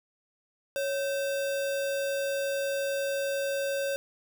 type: tone with sample-and-hold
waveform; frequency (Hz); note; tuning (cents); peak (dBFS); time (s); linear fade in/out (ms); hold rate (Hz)
sine; 554.4; C#5; 0; -27; 0.76-3.96; 0; 2100
effects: none